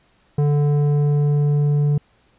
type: tone with low-pass filter sweep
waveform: square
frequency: 146.1 Hz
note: D3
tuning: 9 cents flat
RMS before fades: -17 dBFS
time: 0.38-1.98 s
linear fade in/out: 5 ms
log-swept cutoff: 560 to 290 Hz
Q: 0.79
effects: pink hiss -59 dBFS RMS until 2.38 s + resampled to 8000 Hz